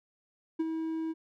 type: tone with ADSR envelope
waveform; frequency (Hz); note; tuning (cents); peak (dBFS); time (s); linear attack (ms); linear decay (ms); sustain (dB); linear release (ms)
triangle; 322.2; E4; -39; -23; 0.59-1.14; 12; 31; -6; 31
effects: none